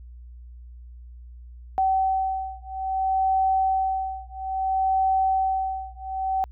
sine beating tone pair, 764 / 764.6 Hz, G5 / G5, -45 / -43 cents, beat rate 0.6 Hz, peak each -24 dBFS, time 1.78-6.44 s, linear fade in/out 0 ms, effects added 60 Hz sine -40 dBFS peak until 6.51 s

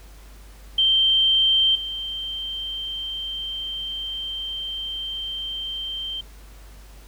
sine tone with level steps, 3136 Hz, G7, in tune, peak -15 / -27 dBFS, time 0.78-6.21 s, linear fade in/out 5 ms, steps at 1.75 s, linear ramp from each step 5 ms, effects added 50 Hz sine -42 dBFS peak until 7.07 s + pink hiss -51 dBFS RMS until 7.07 s

